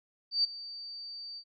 sine tone with ADSR envelope, 4620 Hz, D8, 29 cents flat, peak -22 dBFS, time 0.31-1.44 s, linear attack 130 ms, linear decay 14 ms, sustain -18 dB, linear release 66 ms, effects none

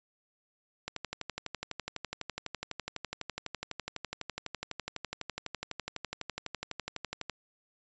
click train, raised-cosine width 0.2 ms, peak -18 dBFS, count 78, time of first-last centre 0.88-7.297 s, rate 12 Hz, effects resampled to 16000 Hz

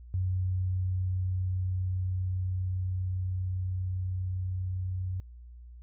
sine tone with level ramp, 92.5 Hz, F#2, in tune, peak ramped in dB -26 to -30 dBFS, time 0.14-5.2 s, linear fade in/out 0 ms, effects added 60 Hz sine -45 dBFS peak until 5.82 s

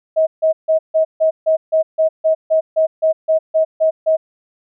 sine tone bursts, 636 Hz, D#5, 38 cents sharp, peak -10 dBFS, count 16, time 0.16-4.17 s, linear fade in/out 20 ms, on 110 ms, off 150 ms, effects none

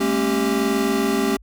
square tone cluster, 206.1 / 227.1 / 274 / 391.7 Hz, G#3 / A#3 / C#4 / G4, -13 / -45 / -20 / -1 cents, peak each -27 / -25 / -24 / -23 dBFS, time 0-1.37 s, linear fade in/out 10 ms, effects added 50 Hz sine -45 dBFS peak until 1.42 s

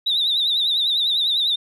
sine tone with vibrato, 3729 Hz, A#7, in tune, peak -16 dBFS, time 0.06-1.56 s, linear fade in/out 10 ms, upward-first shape triangle, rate 10 Hz, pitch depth 120 cents each way, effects tanh soft clip ceiling -13 dBFS

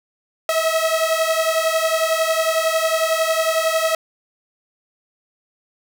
sawtooth beating tone pair, 640 / 651 Hz, D#5 / E5, +49 / -22 cents, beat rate 11 Hz, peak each -16 dBFS, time 0.49-3.95 s, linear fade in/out 2 ms, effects none

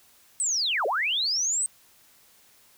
sine linear two-way sweep, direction down then up, 8372 to 392 to 8372 Hz, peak -23 dBFS, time 0.4-1.66 s, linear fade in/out 0 ms, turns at 0.86 s, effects white hiss -58 dBFS RMS until 2.77 s

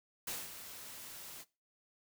white noise with ADSR envelope, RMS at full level -39 dBFS, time 0.27-1.45 s, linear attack 6 ms, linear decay 210 ms, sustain -10 dB, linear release 45 ms, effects noise-tail reverb RT60 0.3 s tail -21 dB re dry

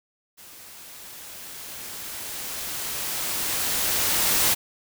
white noise with level ramp, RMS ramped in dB -46 to -20 dBFS, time 0.37-4.55 s, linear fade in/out 20 ms, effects none

